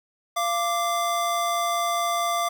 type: tone pair together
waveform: square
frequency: 688.7 / 1176 Hz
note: F5 / D6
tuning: -24 / +2 cents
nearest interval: major sixth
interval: 926 cents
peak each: -26 dBFS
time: 0.36-2.49 s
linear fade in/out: 10 ms
effects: none